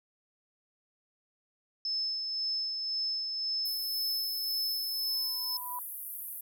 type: tone with tremolo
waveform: sine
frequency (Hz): 5240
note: E8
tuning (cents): -11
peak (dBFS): -29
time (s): 1.85-5.57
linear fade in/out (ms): 2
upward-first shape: sine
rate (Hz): 1.9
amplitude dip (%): 35
type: band-pass noise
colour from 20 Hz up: white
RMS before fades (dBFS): -41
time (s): 3.65-6.41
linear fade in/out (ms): 5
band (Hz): 11000 to 15000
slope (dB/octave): 48
type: tone with exponential growth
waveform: sine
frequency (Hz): 987.8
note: B5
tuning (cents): 0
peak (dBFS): -34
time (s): 4.87-5.79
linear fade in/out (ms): 1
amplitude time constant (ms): 200
effects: none